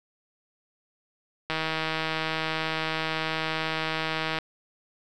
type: click train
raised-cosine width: 0.3 ms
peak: -12 dBFS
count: 460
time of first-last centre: 1.5-4.387 s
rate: 159 Hz
effects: none